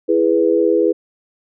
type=chord; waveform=sine; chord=E major; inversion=none; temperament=equal with one note detuned; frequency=331.7 / 415.3 / 493.9 Hz; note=E4 / G#4 / B4; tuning=+11 / 0 / 0 cents; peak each=-16 dBFS; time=0.08-0.93 s; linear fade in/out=20 ms; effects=none